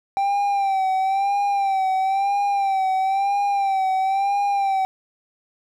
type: tone with vibrato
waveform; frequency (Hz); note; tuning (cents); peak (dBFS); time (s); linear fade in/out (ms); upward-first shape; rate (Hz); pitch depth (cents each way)
triangle; 783; G5; -2; -16; 0.17-4.85; 0; sine; 1; 56
effects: none